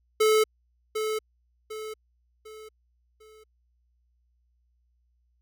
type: tone with echo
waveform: square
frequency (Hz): 433.5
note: A4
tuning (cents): -26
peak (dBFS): -19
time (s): 0.2-0.44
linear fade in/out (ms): 10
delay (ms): 750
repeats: 4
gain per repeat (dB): -8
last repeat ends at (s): 3.44
effects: added 60 Hz sine -66 dBFS peak until 5.41 s